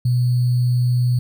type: tone with sample-and-hold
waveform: sine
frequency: 123.47 Hz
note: B2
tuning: in tune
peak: -14 dBFS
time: 0.05-1.19 s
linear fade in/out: 5 ms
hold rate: 4410 Hz
effects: none